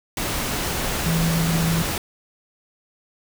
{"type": "tone in noise", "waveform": "sine", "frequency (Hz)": 164.81, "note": "E3", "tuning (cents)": 0, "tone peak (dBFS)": -19, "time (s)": [1.06, 1.82], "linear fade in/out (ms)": 2, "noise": "pink", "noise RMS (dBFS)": -25, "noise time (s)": [0.17, 1.98], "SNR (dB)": 3, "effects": []}